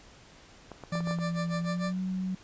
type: clicks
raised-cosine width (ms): 1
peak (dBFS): -27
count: 7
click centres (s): 0.717 / 0.837 / 0.954 / 1.006 / 1.073 / 1.11 / 1.187
type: tone with pitch glide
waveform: sine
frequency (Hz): 170 to 186.46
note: F3 to F#3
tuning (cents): -46 to +14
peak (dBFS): -29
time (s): 0.92-2.35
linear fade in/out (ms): 5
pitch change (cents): +160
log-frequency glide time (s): 1.6-2
type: tone with tremolo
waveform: 20% pulse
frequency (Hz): 590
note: D5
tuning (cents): +8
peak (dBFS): -27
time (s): 0.92-1.93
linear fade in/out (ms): 5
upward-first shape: sine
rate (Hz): 6.7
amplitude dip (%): 90
effects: pink hiss -54 dBFS RMS until 2.43 s + resampled to 16000 Hz